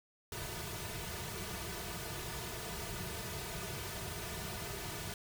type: noise with comb filter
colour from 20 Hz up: pink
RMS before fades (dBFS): -42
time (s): 0.32-5.14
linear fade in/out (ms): 2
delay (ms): 3.7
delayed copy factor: -0.9
effects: none